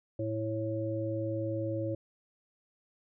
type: harmonic tone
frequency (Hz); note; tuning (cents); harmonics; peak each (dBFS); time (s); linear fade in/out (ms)
110; A2; 0; 1 / 3 / 5; -35 / -35 / -35; 0.19-1.95; 5
effects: none